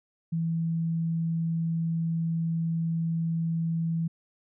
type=tone; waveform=sine; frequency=164.81 Hz; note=E3; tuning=in tune; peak=-25 dBFS; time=0.32-4.08 s; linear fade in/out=10 ms; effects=none